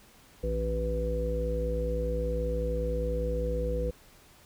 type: harmonic tone with a mistuned harmonic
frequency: 54.8 Hz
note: A1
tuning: 6 cents flat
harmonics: 1 / 3 / 5 / 7 / 9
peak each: -30 / -37 / -42 / -42 / -31 dBFS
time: 0.43-3.91 s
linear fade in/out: 10 ms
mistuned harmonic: 1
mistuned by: +140 cents
effects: pink hiss -57 dBFS RMS until 4.45 s